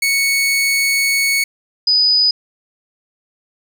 sawtooth / sine tone pair in turn, 2217 / 4977 Hz, C#7 / D#8, 0 / 0 cents, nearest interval octave + major second, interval 1400 cents, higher second, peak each -10 / -10 dBFS, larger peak neither, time 0.02-1.44 / 1.87-2.31 s, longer first, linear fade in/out 5 ms, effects none

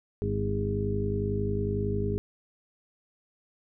harmonic tone with a mistuned harmonic, 51 Hz, G#1, 31 cents flat, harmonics 1 / 2 / 3 / 4 / 5 / 6 / 8, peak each -35 / -30 / -39 / -34 / -40 / -40 / -31 dBFS, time 0.22-2.18 s, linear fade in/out 0 ms, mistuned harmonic 6, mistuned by +38 cents, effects none

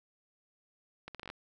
accelerating click train, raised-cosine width 0.3 ms, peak -27 dBFS, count 8, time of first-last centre 1.08-1.301 s, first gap 67 ms, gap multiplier 0.73, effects none

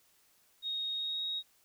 sine tone with pitch glide, 3737 to 3774 Hz, A#7 to A#7, +4 to +21 cents, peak -33 dBFS, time 0.62-1.43 s, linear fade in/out 50 ms, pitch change +17 cents, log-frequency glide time 0.94-1.23 s, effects white hiss -68 dBFS RMS until 1.64 s

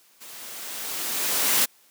white noise with level ramp, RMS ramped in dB -43 to -19 dBFS, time 0.2-1.66 s, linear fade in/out 20 ms, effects white hiss -58 dBFS RMS until 1.9 s + high-pass 200 Hz 12 dB/octave

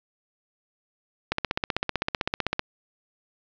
click train, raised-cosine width 0.3 ms, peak -8 dBFS, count 21, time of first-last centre 1.32-2.594 s, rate 15.7 Hz, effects resampled to 16000 Hz + 8-bit

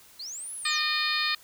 sine linear two-way sweep, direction up then down, 3951 to 10990 to 3951 Hz, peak -35 dBFS, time 0.19-0.84 s, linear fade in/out 10 ms, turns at 0.55 s
harmonic tone, 610 Hz, D#5, 34 cents flat, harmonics 2 / 3 / 4 / 5 / 6 / 7 / 8, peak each -33 / -31 / -31 / -39 / -31 / -31 / -35 dBFS, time 0.65-1.35 s, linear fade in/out 5 ms
effects white hiss -54 dBFS RMS until 1.43 s

